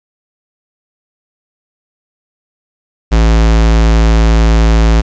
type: tone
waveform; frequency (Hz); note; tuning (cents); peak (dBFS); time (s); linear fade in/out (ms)
square; 55.4; A1; +13; -6; 3.11-5.02; 20
effects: resampled to 16000 Hz + 8-bit